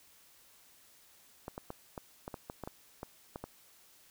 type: clicks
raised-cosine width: 1 ms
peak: -26 dBFS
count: 12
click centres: 1.481 / 1.579 / 1.704 / 1.978 / 2.279 / 2.342 / 2.499 / 2.637 / 2.675 / 3.031 / 3.359 / 3.44 s
effects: white hiss -62 dBFS RMS until 4.1 s